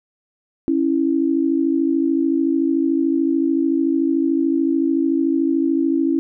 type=tone pair together; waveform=sine; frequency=275.4 / 329 Hz; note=C#4 / E4; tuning=-11 / -3 cents; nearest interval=minor third; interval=308 cents; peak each=-18 dBFS; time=0.68-6.19 s; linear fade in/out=0 ms; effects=none